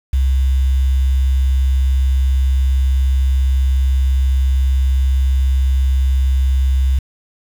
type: tone with quantisation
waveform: sine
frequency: 65.9 Hz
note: C2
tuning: 13 cents sharp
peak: -11 dBFS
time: 0.13-6.99 s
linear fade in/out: 5 ms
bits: 6
effects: none